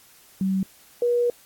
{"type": "tone pair in turn", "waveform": "sine", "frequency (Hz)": [191.1, 481.5], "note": ["G3", "B4"], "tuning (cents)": [-44, -44], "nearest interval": "octave + major third", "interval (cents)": 1600, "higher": "second", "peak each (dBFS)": [-20, -18], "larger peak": "second", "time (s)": [[0.41, 0.63], [1.02, 1.3]], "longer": "second", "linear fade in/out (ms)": 2, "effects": ["white hiss -53 dBFS RMS until 1.45 s", "AAC 64 kbps"]}